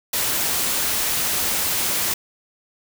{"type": "noise", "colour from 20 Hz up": "white", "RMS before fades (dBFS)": -22, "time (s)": [0.13, 2.14], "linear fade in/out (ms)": 5, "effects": []}